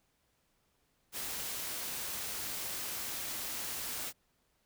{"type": "noise", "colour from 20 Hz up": "white", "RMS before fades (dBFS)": -39, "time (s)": [1.12, 4.13], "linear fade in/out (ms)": 50, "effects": ["pink hiss -75 dBFS RMS until 4.65 s"]}